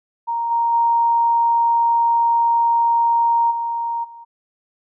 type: tone with level steps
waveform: sine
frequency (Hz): 932.3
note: A#5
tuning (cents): 0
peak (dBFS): -19 / -15 / -13 / -20 / -36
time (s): 0.27-4.25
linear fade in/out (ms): 20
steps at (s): 0.5 / 0.72 / 3.5 / 4.03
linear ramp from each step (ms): 20
effects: none